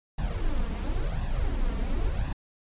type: noise with flanger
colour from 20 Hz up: brown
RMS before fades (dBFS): -27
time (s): 0.18-2.33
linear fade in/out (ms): 5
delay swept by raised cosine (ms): 1.1 to 4.4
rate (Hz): 0.95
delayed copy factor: +0.65
effects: resampled to 8000 Hz